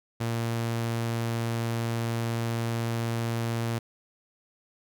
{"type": "tone", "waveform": "sawtooth", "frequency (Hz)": 115.8, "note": "A#2", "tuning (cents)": -11, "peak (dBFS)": -23, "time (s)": [0.2, 3.79], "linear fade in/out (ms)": 10, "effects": []}